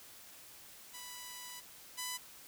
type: tone pair in turn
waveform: 5% pulse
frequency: 987.8 / 998.1 Hz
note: B5 / B5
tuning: 0 / +18 cents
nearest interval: unison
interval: 18 cents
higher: second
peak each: -34 / -26 dBFS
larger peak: second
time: 0.93-1.61 / 1.97-2.18 s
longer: first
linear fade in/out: 20 ms
effects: white hiss -55 dBFS RMS until 2.47 s